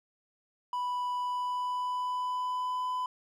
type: tone with pitch glide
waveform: triangle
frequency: 987.8 to 1004.5 Hz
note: B5 to B5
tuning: 0 to +29 cents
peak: -28 dBFS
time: 0.73-3.06 s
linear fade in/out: 2 ms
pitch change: +29 cents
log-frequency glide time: 1.15-2.88 s
effects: none